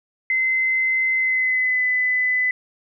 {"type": "tone with pitch glide", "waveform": "sine", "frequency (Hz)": [2058, 2006], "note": ["C7", "B6"], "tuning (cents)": [-29, 26], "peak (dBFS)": -17, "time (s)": [0.3, 2.51], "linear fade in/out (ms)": 2, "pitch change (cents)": -45, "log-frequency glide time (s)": [1.16, 1.84], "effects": []}